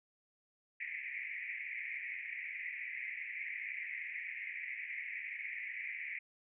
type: band-pass noise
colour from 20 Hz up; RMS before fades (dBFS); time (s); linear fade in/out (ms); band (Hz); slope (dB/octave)
pink; -43; 0.8-6.19; 5; 1900 to 2400; 96
effects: none